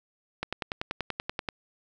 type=click train; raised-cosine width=0.3 ms; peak=-14 dBFS; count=12; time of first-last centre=0.43-1.488 s; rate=10.4 Hz; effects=none